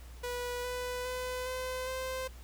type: tone with pitch steps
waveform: sawtooth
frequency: 489.6 / 496.7 / 503.9 / 511.3 / 518.7 Hz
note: B4 / B4 / B4 / C5 / C5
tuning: -15 / +10 / +35 / -40 / -15 cents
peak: -31 dBFS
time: 0.23-2.28 s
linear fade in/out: 10 ms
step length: 410 ms
effects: added 60 Hz sine -46 dBFS peak until 2.43 s + pink hiss -57 dBFS RMS until 2.43 s